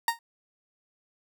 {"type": "tone with exponential decay", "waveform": "30% pulse", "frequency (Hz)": 928, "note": "A#5", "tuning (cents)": -8, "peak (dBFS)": -16, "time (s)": [0.08, 0.19], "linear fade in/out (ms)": 2, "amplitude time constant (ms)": 23, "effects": []}